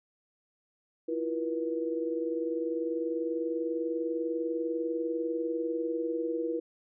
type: tone cluster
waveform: sine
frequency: 328.7 / 348.8 / 481.1 Hz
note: E4 / F4 / B4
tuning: -5 / -2 / -45 cents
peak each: -33 / -37 / -32 dBFS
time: 1.08-6.6 s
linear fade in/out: 10 ms
effects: none